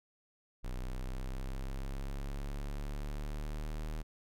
square exponential sweep, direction up, 31.14 to 38.89 Hz, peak -37 dBFS, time 0.63-4.03 s, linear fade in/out 20 ms, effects none

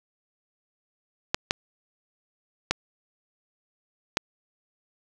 clicks, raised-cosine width 0.2 ms, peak -4 dBFS, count 4, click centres 1.345 / 1.509 / 2.71 / 4.171 s, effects none

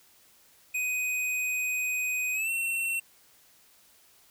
square tone with pitch glide, 2500 to 2711 Hz, D#7 to E7, +8 to +48 cents, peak -28 dBFS, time 0.74-3 s, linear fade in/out 10 ms, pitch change +140 cents, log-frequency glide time 2.33-2.5 s, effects white hiss -60 dBFS RMS until 4.3 s

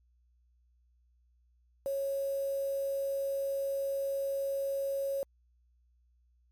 sine tone with quantisation, 550 Hz, C#5, 14 cents flat, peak -30 dBFS, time 1.86-5.23 s, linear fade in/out 0 ms, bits 8, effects added 60 Hz sine -65 dBFS peak until 6.51 s + MP3 96 kbps

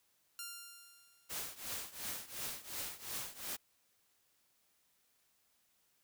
5% pulse tone with exponential decay, 1394 Hz, F6, 4 cents flat, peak -30 dBFS, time 0.39-1.64 s, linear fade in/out 1 ms, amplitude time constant 270 ms
white noise with tremolo, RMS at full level -40 dBFS, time 1.29-3.57 s, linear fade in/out 20 ms, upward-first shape triangle, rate 2.8 Hz, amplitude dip 90%
effects white hiss -75 dBFS RMS until 6.03 s

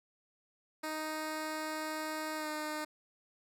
10% pulse tone with pitch glide, 311.1 to 305.4 Hz, D#4 to D#4, 0 to -32 cents, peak -28 dBFS, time 0.83-2.85 s, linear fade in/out 10 ms, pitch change -32 cents, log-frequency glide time 2.36-2.48 s, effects none

